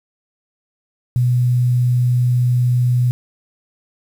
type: tone with quantisation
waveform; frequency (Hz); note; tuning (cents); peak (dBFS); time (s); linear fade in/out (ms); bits
sine; 123.47; B2; 0; -12; 1.16-3.11; 0; 7
effects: none